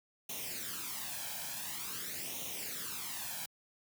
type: noise with flanger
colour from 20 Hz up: white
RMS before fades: -41 dBFS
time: 0.29-3.46 s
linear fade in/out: 5 ms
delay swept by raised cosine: 0.31 to 1.27 ms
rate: 0.47 Hz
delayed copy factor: +0.7
effects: high-pass 100 Hz 12 dB/octave